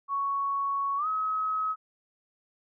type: tone with pitch glide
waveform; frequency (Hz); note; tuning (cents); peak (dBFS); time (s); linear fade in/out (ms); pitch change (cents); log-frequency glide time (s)
sine; 1112 to 1277.4; C#6 to D#6; +5 to +45; -26; 0.08-1.76; 50; +240; 0.97-1.07
effects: none